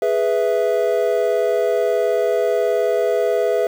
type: chord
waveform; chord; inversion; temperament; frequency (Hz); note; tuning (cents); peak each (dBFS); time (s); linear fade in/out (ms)
triangle; E major; first; equal; 415.3 / 493.9 / 659.3; G#4 / B4 / E5; 0 / 0 / 0; -18; 0.02-3.67; 2
effects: 7-bit